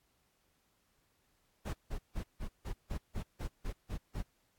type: noise bursts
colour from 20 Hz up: brown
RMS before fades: -37 dBFS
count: 11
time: 1.65-4.229 s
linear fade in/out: 20 ms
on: 89 ms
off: 160 ms
effects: pink hiss -75 dBFS RMS until 4.58 s + AAC 64 kbps